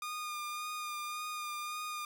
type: tone with vibrato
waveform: sawtooth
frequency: 1216 Hz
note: D#6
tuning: 40 cents flat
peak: -34 dBFS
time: 0.02-2.05 s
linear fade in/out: 2 ms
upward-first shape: sine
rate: 1.8 Hz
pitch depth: 21 cents each way
effects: none